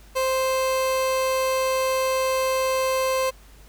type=tone; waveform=30% pulse; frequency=523.3 Hz; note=C5; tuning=in tune; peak=-18 dBFS; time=0.15-3.31 s; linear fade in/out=20 ms; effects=added 50 Hz sine -47 dBFS peak until 3.68 s + pink hiss -53 dBFS RMS until 3.68 s